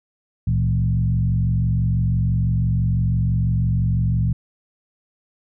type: tone with frequency modulation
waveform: sine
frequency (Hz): 115.6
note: A#2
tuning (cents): -14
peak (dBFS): -16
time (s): 0.47-4.33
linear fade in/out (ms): 5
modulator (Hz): 46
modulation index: 1.1
effects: none